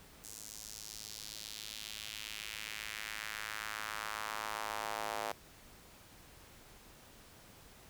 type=tone with high-pass filter sweep; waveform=square; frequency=53.7 Hz; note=A1; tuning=41 cents flat; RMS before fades=-43 dBFS; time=0.24-5.32 s; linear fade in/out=0 ms; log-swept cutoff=7200 to 680 Hz; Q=1.7; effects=pink hiss -58 dBFS RMS until 7.89 s